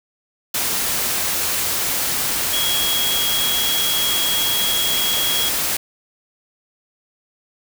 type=tone in noise; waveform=sine; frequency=3307 Hz; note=G#7; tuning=8 cents flat; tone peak=-20 dBFS; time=2.53-5.49 s; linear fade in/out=5 ms; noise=white; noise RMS=-21 dBFS; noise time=0.54-5.77 s; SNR=-2 dB; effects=none